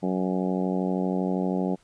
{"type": "harmonic tone", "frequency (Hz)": 92.7, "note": "F#2", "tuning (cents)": 4, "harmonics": [2, 3, 4, 5, 6, 7, 8, 9], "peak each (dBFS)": [-26, -30, -32, -34, -36, -37, -38, -39], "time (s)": [0.02, 1.76], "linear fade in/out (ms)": 20, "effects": ["pink hiss -62 dBFS RMS until 1.83 s", "resampled to 22050 Hz"]}